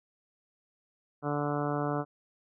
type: harmonic tone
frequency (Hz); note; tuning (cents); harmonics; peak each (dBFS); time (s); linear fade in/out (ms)
146; D3; -10; 1 / 2 / 3 / 4 / 5 / 6 / 7 / 8 / 9 / 10; -34 / -34 / -36 / -37 / -37 / -44 / -41 / -42 / -40 / -46; 1.22-2.05; 50
effects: none